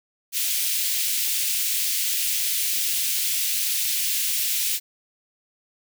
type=high-pass noise; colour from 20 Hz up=white; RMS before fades=-24 dBFS; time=0.32-4.8 s; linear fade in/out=50 ms; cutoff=2300 Hz; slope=24 dB/octave; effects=none